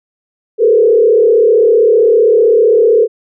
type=tone with frequency modulation; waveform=sine; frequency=448.7 Hz; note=A4; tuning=34 cents sharp; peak=-5 dBFS; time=0.58-3.08 s; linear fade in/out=50 ms; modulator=35.5 Hz; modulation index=1.2; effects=none